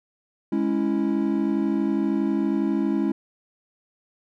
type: chord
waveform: triangle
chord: C# minor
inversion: second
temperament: equal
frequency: 207.7 / 277.2 / 329.6 Hz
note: G#3 / C#4 / E4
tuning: 0 / 0 / 0 cents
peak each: -23 dBFS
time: 0.52-3.12 s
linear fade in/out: 5 ms
effects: none